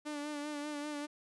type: tone with vibrato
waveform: sawtooth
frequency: 295 Hz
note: D4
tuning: 8 cents sharp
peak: -34 dBFS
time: 0.05-1.07 s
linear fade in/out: 20 ms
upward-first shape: sine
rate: 5.1 Hz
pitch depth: 37 cents each way
effects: resampled to 24000 Hz